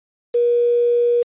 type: tone with quantisation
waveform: sine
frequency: 478.5 Hz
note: A#4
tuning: 45 cents sharp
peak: -13 dBFS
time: 0.34-1.23 s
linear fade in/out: 10 ms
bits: 6
effects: resampled to 8000 Hz